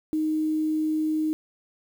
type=tone; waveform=sine; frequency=311.1 Hz; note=D#4; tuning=in tune; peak=-22 dBFS; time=0.13-1.33 s; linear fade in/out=0 ms; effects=8-bit